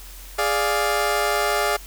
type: chord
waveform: 20% pulse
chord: D diminished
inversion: second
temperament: equal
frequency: 415.3 / 587.3 / 698.5 Hz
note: Ab4 / D5 / F5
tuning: 0 / 0 / 0 cents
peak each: -19 dBFS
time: 0.38-1.77 s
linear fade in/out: 10 ms
effects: added 44 Hz sine -39 dBFS peak until 1.86 s + white hiss -43 dBFS RMS until 1.86 s